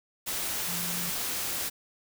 sine tone in noise, 173.9 Hz, F3, 7 cents flat, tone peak -38 dBFS, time 0.67-1.11 s, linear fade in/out 20 ms, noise white, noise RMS -32 dBFS, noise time 0.26-1.7 s, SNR -9 dB, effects none

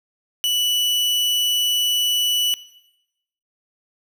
40% pulse tone, 2960 Hz, F#7, in tune, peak -17 dBFS, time 0.44-2.54 s, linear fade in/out 0 ms, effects noise-tail reverb RT60 0.9 s tail -18 dB re dry

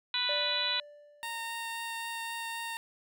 harmonic tone, 493.9 Hz, B4, in tune, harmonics 2 / 3 / 4 / 5 / 6 / 7 / 8, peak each -40 / -39 / -41 / -38 / -38 / -36 / -31 dBFS, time 0.14-0.8 s, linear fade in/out 2 ms
triangle tone with exponential decay, 587.3 Hz, D5, in tune, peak -31 dBFS, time 0.29-1.77 s, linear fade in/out 2 ms, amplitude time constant 320 ms
15% pulse tone with vibrato, 920 Hz, A#5, 23 cents flat, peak -29 dBFS, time 1.23-2.77 s, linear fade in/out 0 ms, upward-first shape triangle, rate 3.8 Hz, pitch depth 9 cents each way
effects none

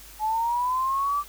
sine linear sweep, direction up, 849 to 1174.7 Hz, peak -22 dBFS, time 0.19-1.24 s, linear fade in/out 50 ms, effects added 50 Hz sine -49 dBFS peak until 1.28 s + white hiss -47 dBFS RMS until 1.28 s

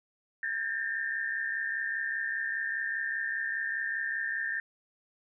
sine tone cluster, 1606 / 1747 / 1812 Hz, G6 / A6 / A#6, +41 / -13 / -50 cents, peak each -35 / -40 / -32 dBFS, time 0.43-4.6 s, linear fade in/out 2 ms, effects none

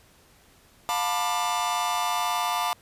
45% pulse chord, B half-diminished seventh, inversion second, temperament just, 711.2 / 889 / 987.8 / 1185.3 Hz, F5 / A5 / B5 / D6, +31 / +18 / 0 / +16 cents, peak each -30 dBFS, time 0.89-2.73 s, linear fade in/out 0 ms, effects pink hiss -57 dBFS RMS until 2.81 s + resampled to 32000 Hz

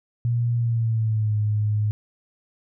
sine tone with pitch glide, 118.7 to 105.75 Hz, A#2 to G#2, +32 to +32 cents, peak -19 dBFS, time 0.25-1.91 s, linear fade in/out 0 ms, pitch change -200 cents, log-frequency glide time 0.56-1.36 s, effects none

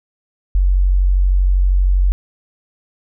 sine tone, 46.33 Hz, F#1, 3 cents sharp, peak -10 dBFS, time 0.55-2.12 s, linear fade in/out 0 ms, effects none

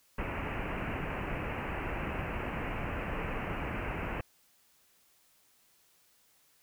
pink low-pass noise, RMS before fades -36 dBFS, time 0.18-4.21 s, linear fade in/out 5 ms, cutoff 2800 Hz, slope 96 dB/octave, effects white hiss -67 dBFS RMS until 6.62 s

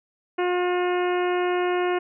harmonic tone, 358 Hz, F4, 43 cents sharp, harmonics 1 / 2 / 3 / 4 / 5 / 6 / 7 / 8, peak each -22 / -28 / -32 / -34 / -36 / -38 / -39 / -40 dBFS, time 0.38-1.99 s, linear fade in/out 10 ms, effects none

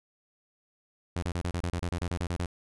sawtooth tone bursts, 87.31 Hz, F2, in tune, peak -25 dBFS, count 14, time 1.16-2.458 s, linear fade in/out 0 ms, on 63 ms, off 32 ms, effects resampled to 24000 Hz

